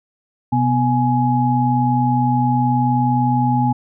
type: tone cluster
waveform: sine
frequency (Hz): 128.3 / 247.5 / 837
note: C3 / B3 / G#5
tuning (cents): -34 / +4 / +13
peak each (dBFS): -18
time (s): 0.52-3.73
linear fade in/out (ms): 10
effects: none